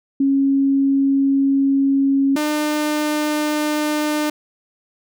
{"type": "tone pair in turn", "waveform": ["sine", "sawtooth"], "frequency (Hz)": [274.2, 301.3], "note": ["C#4", "D4"], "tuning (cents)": [-19, 44], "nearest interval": "major second", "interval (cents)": 163, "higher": "second", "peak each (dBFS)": [-13, -14], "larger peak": "first", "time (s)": [[0.2, 2.36], [2.36, 4.3]], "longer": "first", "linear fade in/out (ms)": 5, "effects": []}